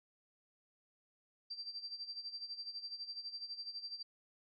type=tone with tremolo; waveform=sine; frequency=4699 Hz; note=D8; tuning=in tune; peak=-40 dBFS; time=1.5-4.03 s; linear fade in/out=10 ms; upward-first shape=sine; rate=12 Hz; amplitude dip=75%; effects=none